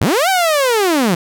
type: linear two-way sweep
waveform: sawtooth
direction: up then down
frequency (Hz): 64.5 to 784 to 160.2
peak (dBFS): -8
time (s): 0.01-1.15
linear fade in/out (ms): 5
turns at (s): 0.29
effects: none